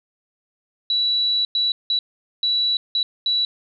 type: tone bursts at uneven times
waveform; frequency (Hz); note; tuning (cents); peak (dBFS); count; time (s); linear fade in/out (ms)
sine; 3933; B7; -8; -17; 6; 0.9-1.45 / 1.55-1.72 / 1.9-1.99 / 2.43-2.77 / 2.95-3.03 / 3.26-3.45; 2
effects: none